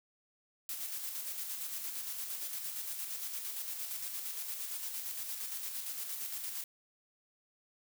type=noise with tremolo; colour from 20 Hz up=blue; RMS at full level=-39 dBFS; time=0.69-6.64 s; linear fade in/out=2 ms; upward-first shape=square; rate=8.7 Hz; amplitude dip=35%; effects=none